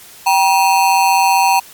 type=ring-modulated tone; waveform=square; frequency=868 Hz; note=A5; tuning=24 cents flat; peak=-7 dBFS; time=0.26-1.6 s; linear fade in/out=10 ms; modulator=87.7 Hz; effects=white hiss -39 dBFS RMS until 1.73 s + MP3 96 kbps